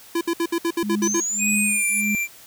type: tone bursts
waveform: square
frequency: 337.4 Hz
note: E4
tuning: 40 cents sharp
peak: -20 dBFS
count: 9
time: 0.15-1.203 s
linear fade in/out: 5 ms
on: 61 ms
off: 63 ms
type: tone with tremolo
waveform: sine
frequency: 208 Hz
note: G#3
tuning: 3 cents sharp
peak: -21 dBFS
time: 0.83-2.15 s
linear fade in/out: 0 ms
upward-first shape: sine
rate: 1.7 Hz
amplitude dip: 100%
type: exponential sweep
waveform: sine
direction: up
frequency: 5920 to 10490 Hz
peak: -22 dBFS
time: 1.02-2.02 s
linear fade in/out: 20 ms
type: tone with pitch glide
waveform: square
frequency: 2489 to 2359 Hz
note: D#7 to D7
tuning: 0 to +7 cents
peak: -22 dBFS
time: 1.38-2.28 s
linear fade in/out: 50 ms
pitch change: -93 cents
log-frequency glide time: 1.66-1.85 s
effects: white hiss -46 dBFS RMS until 2.46 s